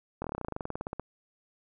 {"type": "slowing click train", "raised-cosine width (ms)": 1, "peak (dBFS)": -20, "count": 20, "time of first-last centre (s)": [0.22, 0.996], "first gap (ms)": 23, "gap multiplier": 1.06, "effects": []}